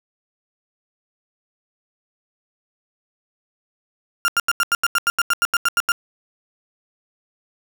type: tone bursts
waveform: 35% pulse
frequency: 1397 Hz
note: F6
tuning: in tune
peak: -13 dBFS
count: 15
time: 4.25-5.919 s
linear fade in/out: 0 ms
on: 31 ms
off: 86 ms
effects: 7-bit